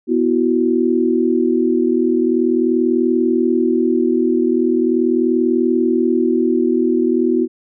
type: chord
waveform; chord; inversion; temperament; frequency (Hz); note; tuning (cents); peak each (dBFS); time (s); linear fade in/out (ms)
sine; B suspended fourth; none; equal; 246.9 / 329.6 / 370; B3 / E4 / F#4; 0 / 0 / 0; -17; 0.07-7.48; 50
effects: none